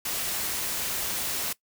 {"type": "noise", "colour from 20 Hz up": "white", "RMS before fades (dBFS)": -30, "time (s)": [0.05, 1.53], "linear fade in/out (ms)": 5, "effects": ["noise-tail reverb RT60 0.1 s tail -20 dB re dry"]}